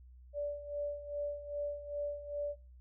sine tone with tremolo, 581 Hz, D5, 19 cents flat, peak -33 dBFS, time 0.33-2.56 s, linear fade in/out 50 ms, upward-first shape sine, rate 2.5 Hz, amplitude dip 75%, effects noise-tail reverb RT60 0.4 s tail -20 dB re dry + added 62 Hz sine -53 dBFS peak until 2.8 s

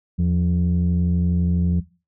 sine tone pair together, 82.4 / 174.61 Hz, E2 / F3, 0 / 0 cents, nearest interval octave + minor second, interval 1300 cents, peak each -18 / -17 dBFS, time 0.18-1.81 s, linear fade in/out 20 ms, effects noise-tail reverb RT60 0.3 s tail -18 dB re dry + tanh soft clip ceiling -13 dBFS

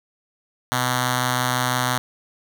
5% pulse tone with notch filter, 125.9 Hz, B2, 34 cents sharp, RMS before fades -22 dBFS, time 0.72-1.98 s, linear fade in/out 0 ms, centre 420 Hz, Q 0.75, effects none

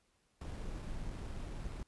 brown noise with sample-and-hold, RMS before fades -42 dBFS, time 0.41-1.83 s, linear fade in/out 2 ms, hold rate 6300 Hz, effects pink hiss -75 dBFS RMS until 1.87 s + resampled to 24000 Hz

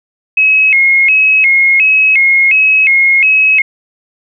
sine tone with vibrato, 2349 Hz, D7, in tune, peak -5 dBFS, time 0.37-3.62 s, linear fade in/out 5 ms, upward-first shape square, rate 1.4 Hz, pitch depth 150 cents each way, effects none

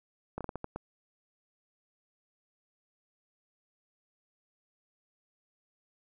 slowing click train, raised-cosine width 1 ms, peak -22 dBFS, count 7, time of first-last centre 0.38-0.76 s, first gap 27 ms, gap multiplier 1.34, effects none

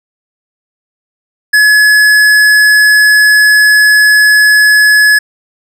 sine tone with tanh clipping, 1700 Hz, G#6, 40 cents sharp, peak -5 dBFS, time 1.53-5.19 s, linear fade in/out 10 ms, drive 16 dB, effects none

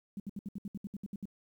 sine tone bursts, 200 Hz, G3, 35 cents sharp, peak -36 dBFS, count 12, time 0.17-1.255 s, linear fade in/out 2 ms, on 29 ms, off 67 ms, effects 11-bit

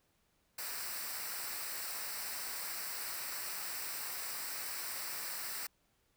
white noise with comb filter, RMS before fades -41 dBFS, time 0.58-5.67 s, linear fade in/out 5 ms, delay 0.3 ms, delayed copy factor -0.65, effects pink hiss -75 dBFS RMS until 6.16 s

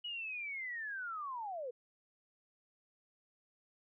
sine linear sweep, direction down, 2937 to 464.5 Hz, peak -39 dBFS, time 0.04-1.71 s, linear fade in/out 10 ms, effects none

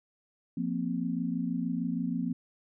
sine chord, F suspended fourth, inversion none, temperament equal with one note detuned, 174.61 / 233.1 / 259.5 Hz, F3 / Bb3 / C4, 0 / 0 / -14 cents, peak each -33 dBFS, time 0.57-2.33 s, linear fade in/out 5 ms, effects none

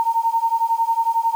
sine beating tone pair, 909 / 920 Hz, A#5 / A#5, -44 / -23 cents, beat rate 11 Hz, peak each -20 / -19 dBFS, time 0-1.35 s, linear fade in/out 0 ms, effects 7-bit

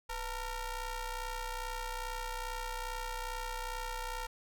sawtooth ring-modulated tone, 466.2 Hz, A#4, in tune, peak -30 dBFS, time 0.09-4.27 s, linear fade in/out 10 ms, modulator 435 Hz, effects none

